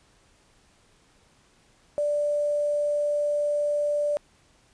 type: tone with quantisation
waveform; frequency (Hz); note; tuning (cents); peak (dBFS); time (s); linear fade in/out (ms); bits
sine; 587.3; D5; 0; -22; 1.98-4.17; 0; 8
effects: pink hiss -61 dBFS RMS until 4.73 s + resampled to 22050 Hz